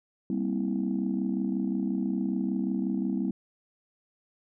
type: chord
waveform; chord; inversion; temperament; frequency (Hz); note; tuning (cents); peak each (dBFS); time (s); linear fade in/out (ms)
sine; C dominant seventh; second; just; 196.22 / 235.5 / 261.6 / 327; G3 / Bb3 / C4 / E4; +2 / +18 / 0 / -14; -29 / -32 / -31 / -33; 0.3-3.31; 2
effects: tanh soft clip ceiling -18 dBFS